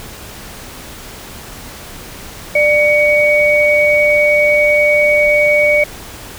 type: tone pair together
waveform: sine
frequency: 593.6 / 2245 Hz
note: D5 / C#7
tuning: +18 / +21 cents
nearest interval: octave + major seventh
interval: 2303 cents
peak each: -11 dBFS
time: 2.55-5.84 s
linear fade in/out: 5 ms
effects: pink hiss -32 dBFS RMS until 6.38 s